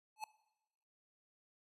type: tone with exponential growth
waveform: square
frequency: 862 Hz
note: A5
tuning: 36 cents flat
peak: -37 dBFS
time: 0.16-0.24 s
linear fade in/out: 2 ms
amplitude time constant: 16 ms
effects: noise-tail reverb RT60 1.0 s tail -20 dB re dry + resampled to 32000 Hz